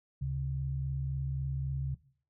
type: tone pair together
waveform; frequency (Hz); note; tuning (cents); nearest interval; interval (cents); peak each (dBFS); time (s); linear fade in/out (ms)
sine; 71.97 / 135.7; D2 / C#3; -34 / -36; major seventh; 1098; -37 / -32; 0.21-1.95; 10
effects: noise-tail reverb RT60 0.5 s tail -19 dB re dry